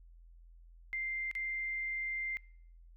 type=tone with dropouts; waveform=sine; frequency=2093 Hz; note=C7; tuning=in tune; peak=-34 dBFS; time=0.93-2.37 s; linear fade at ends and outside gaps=0 ms; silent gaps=1.313-1.352 s; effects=noise-tail reverb RT60 0.7 s tail -26 dB re dry + added 42 Hz sine -54 dBFS peak until 2.96 s